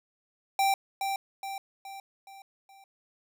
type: tone with echo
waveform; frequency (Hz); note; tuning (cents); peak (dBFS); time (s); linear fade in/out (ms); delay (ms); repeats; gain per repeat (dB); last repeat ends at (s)
square; 783; G5; -2; -23; 0.59-0.74; 2; 420; 5; -6; 2.84
effects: none